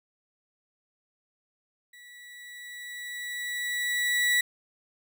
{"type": "tone with level ramp", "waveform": "35% pulse", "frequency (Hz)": 1948, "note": "B6", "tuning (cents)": -24, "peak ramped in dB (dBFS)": [-47, -19], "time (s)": [1.93, 4.41], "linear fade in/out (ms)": 5, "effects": []}